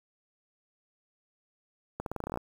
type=accelerating click train; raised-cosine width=1 ms; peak=-20 dBFS; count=12; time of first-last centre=2-2.374 s; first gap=62 ms; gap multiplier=0.87; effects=8-bit